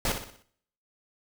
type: noise with echo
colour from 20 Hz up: pink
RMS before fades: -27 dBFS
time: 0.05-0.12 s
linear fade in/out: 2 ms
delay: 61 ms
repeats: 5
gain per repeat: -7 dB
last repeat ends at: 0.425 s
effects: noise-tail reverb RT60 0.7 s tail -20 dB re dry